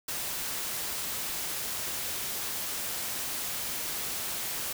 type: noise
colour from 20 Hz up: white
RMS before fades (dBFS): -34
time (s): 0.08-4.73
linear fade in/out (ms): 5
effects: none